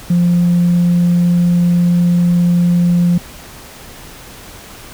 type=tone; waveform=sine; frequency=174.61 Hz; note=F3; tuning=in tune; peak=-7 dBFS; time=0.1-3.18 s; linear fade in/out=5 ms; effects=tanh soft clip ceiling -6 dBFS + pink hiss -35 dBFS RMS until 4.93 s